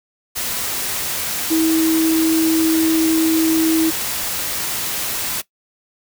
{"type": "tone in noise", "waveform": "sine", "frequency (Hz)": 322.2, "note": "E4", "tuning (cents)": -39, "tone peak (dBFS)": -13, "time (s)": [1.5, 3.91], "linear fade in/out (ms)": 20, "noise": "white", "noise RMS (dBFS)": -23, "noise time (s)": [0.35, 5.42], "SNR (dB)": 7, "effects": ["noise-tail reverb RT60 0.1 s tail -18 dB re dry"]}